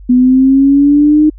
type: linear sweep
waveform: sine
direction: up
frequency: 246.9 to 308 Hz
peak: -4 dBFS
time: 0.09-1.3 s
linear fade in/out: 10 ms
effects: added 48 Hz sine -30 dBFS peak until 1.38 s